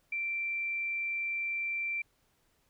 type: tone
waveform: sine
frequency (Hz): 2350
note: D7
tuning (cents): +1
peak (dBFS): -31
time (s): 0.12-2.02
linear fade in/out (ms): 5
effects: pink hiss -72 dBFS RMS until 2.69 s